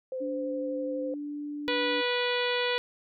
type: tone with vibrato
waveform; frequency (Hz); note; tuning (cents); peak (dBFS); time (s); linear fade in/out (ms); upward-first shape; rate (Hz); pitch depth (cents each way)
sine; 517; C5; -21; -31; 0.12-1.14; 2; triangle; 12; 20
type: tone with pitch glide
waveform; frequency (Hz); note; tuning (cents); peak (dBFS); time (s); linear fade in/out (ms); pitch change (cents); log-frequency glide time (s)
sine; 289.6 to 293.3; D4 to D4; -24 to -2; -33; 0.2-2.02; 20; +22; 0.7-1.44
type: harmonic tone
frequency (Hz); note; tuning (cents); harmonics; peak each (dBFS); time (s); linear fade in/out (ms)
490; B4; -14; 1 / 2 / 3 / 4 / 5 / 6 / 7 / 8 / 9; -29 / -35 / -36 / -35 / -35 / -37 / -35 / -40 / -42; 1.68-2.78; 0
effects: none